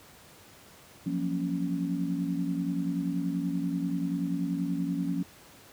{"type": "chord", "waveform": "sine", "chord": "Gb major seventh", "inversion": "third", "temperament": "equal", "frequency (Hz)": [174.61, 185, 233.1, 277.2], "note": ["F3", "Gb3", "Bb3", "Db4"], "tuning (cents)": [0, 0, 0, 0], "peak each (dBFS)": [-31, -36, -37, -31], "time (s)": [1.06, 5.23], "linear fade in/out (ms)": 5, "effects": ["pink hiss -53 dBFS RMS until 5.72 s", "high-pass 80 Hz 12 dB/octave"]}